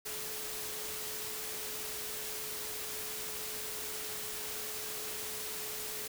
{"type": "tone in noise", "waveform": "sine", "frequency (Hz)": 428.7, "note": "A4", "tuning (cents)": -45, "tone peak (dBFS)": -49, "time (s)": [0.05, 6.08], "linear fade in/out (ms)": 10, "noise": "white", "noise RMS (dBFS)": -40, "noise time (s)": [0.05, 6.08], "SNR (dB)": -12, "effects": []}